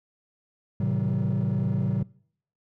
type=chord; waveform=triangle; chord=A diminished seventh; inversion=none; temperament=just; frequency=110 / 132 / 158.4 / 190.08 Hz; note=A2 / C3 / Eb3 / Gb3; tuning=0 / +16 / +31 / +47 cents; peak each=-25 / -24 / -28 / -25 dBFS; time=0.8-2.03 s; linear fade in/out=5 ms; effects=noise-tail reverb RT60 0.6 s tail -24 dB re dry + tanh soft clip ceiling -17 dBFS